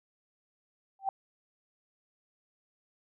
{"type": "tone with exponential growth", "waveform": "sine", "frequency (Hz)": 778, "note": "G5", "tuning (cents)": -13, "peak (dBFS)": -23, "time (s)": [0.99, 1.09], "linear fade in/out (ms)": 2, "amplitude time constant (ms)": 21, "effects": []}